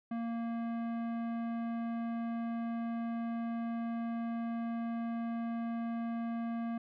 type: tone with tanh clipping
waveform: sine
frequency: 231.5 Hz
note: A#3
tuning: 12 cents flat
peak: -36 dBFS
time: 0.11-6.78 s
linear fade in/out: 5 ms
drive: 15 dB
effects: none